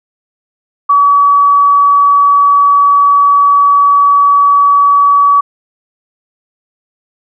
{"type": "tone", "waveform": "sine", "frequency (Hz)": 1139, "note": "C#6", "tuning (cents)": 47, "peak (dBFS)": -4, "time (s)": [0.89, 5.41], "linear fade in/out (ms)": 10, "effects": []}